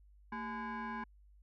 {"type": "tone with frequency modulation", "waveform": "sine", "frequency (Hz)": 394.8, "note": "G4", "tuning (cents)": 12, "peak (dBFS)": -37, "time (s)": [0.32, 1.04], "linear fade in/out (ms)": 5, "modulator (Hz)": 621, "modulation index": 2.1, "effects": ["tanh soft clip ceiling -35 dBFS", "added 50 Hz sine -59 dBFS peak until 1.42 s"]}